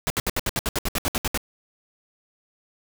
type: noise bursts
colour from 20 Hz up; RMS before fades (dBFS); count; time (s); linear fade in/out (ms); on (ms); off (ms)
pink; -24; 14; 0.07-1.375; 0; 31; 67
effects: none